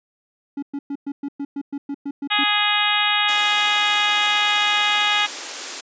triangle tone bursts, 281.8 Hz, C#4, 29 cents sharp, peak -22 dBFS, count 12, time 0.57-2.44 s, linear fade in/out 5 ms, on 55 ms, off 110 ms
harmonic tone, 415.5 Hz, G#4, 1 cent sharp, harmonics 2 / 3 / 4 / 5 / 6 / 7 / 8 / 9, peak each -25 / -25 / -25 / -25 / -25 / -25 / -25 / -25 dBFS, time 2.3-5.27 s, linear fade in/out 20 ms
white high-pass noise, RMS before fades -29 dBFS, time 3.28-5.81 s, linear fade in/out 10 ms, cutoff 260 Hz, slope 48 dB/octave
effects resampled to 16000 Hz

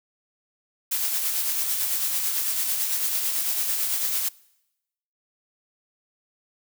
blue noise with tremolo, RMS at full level -24 dBFS, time 0.91-4.29 s, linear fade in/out 10 ms, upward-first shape sine, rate 9 Hz, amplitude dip 35%, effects noise-tail reverb RT60 0.9 s tail -23 dB re dry

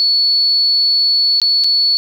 sine tone with dropouts, 4422 Hz, C#8, 5 cents flat, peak -10 dBFS, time 0-1.97 s, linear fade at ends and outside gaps 0 ms, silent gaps 1.4-1.417 / 1.638-1.643 s, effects 7-bit

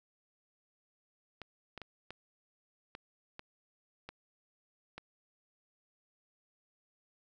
clicks, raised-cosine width 0.3 ms, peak -28 dBFS, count 8, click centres 1.417 / 1.777 / 1.817 / 2.106 / 2.951 / 3.394 / 4.09 / 4.98 s, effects none

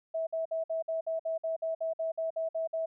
sine tone bursts, 650 Hz, E5, 24 cents flat, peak -29 dBFS, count 15, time 0.14-2.86 s, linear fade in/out 10 ms, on 130 ms, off 55 ms, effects none

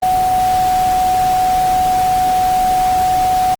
sine tone in noise, 741 Hz, F#5, 2 cents sharp, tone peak -11 dBFS, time 0.02-3.55 s, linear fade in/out 10 ms, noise pink, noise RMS -26 dBFS, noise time 0.02-3.55 s, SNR +12 dB, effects Opus 24 kbps

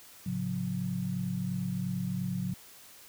sine chord, F# minor, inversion first, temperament equal with one note detuned, 110 / 138.59 / 181.5 Hz, A2 / C#3 / F#3, 0 / 0 / -33 cents, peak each -38 / -36 / -32 dBFS, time 0.26-2.54 s, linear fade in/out 5 ms, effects white hiss -53 dBFS RMS until 3.08 s

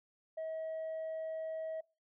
sine tone, 640 Hz, D#5, 49 cents sharp, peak -35 dBFS, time 0.37-1.81 s, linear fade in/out 10 ms, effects noise-tail reverb RT60 0.3 s tail -23 dB re dry + tanh soft clip ceiling -36 dBFS

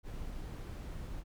brown noise, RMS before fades -42 dBFS, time 0.03-1.24 s, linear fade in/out 50 ms, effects none

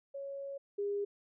sine tone pair in turn, 554.4 / 405.5 Hz, C#5 / G#4, 0 / -41 cents, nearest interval perfect fourth, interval 541 cents, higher first, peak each -39 / -32 dBFS, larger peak second, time 0.14-0.58 / 0.78-1.05 s, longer first, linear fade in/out 10 ms, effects none

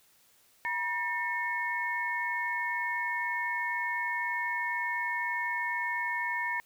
sine tone cluster, 960 / 1802 / 2189 Hz, B5 / A6 / C#7, -49 / +41 / -22 cents, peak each -34 / -32 / -36 dBFS, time 0.65-6.6 s, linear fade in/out 0 ms, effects white hiss -64 dBFS RMS until 6.65 s

